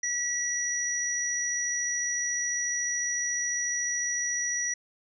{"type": "tone pair together", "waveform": "sine", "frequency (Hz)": [1942, 5813], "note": ["B6", "F#8"], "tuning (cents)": [-30, -32], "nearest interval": "octave + perfect fifth", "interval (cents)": 1898, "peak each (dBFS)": [-32, -28], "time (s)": [0.03, 4.74], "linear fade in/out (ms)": 5, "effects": []}